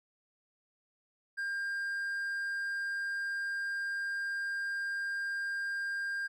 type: tone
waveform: triangle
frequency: 1601 Hz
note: G6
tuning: 36 cents sharp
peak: -31 dBFS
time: 1.37-6.28 s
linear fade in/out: 20 ms
effects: none